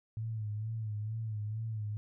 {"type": "tone with vibrato", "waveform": "sine", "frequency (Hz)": 108.6, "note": "A2", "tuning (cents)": -22, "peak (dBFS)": -34, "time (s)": [0.17, 1.97], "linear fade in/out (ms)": 0, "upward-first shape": "sine", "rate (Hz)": 2.2, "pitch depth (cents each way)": 64, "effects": []}